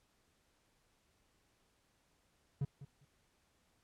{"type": "tone with echo", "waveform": "triangle", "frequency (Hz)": 139.8, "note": "C#3", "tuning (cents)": 15, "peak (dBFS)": -30, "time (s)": [2.61, 2.65], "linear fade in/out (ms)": 5, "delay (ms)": 200, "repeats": 2, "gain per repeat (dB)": -15, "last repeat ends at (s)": 3.05, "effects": ["pink hiss -75 dBFS RMS until 3.83 s", "low-pass 11000 Hz 12 dB/octave"]}